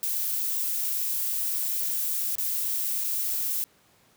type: noise with dropouts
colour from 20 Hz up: violet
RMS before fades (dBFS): -28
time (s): 0.03-3.64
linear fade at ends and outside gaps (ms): 0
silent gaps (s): 2.354-2.383 / 3.038-3.043
effects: pink hiss -61 dBFS RMS until 4.16 s + high-pass 100 Hz 12 dB/octave